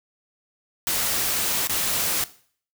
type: noise with dropouts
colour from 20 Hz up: white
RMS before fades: -24 dBFS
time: 0.87-2.24 s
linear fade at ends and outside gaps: 1 ms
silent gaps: 1.672-1.695 s
effects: noise-tail reverb RT60 0.5 s tail -17 dB re dry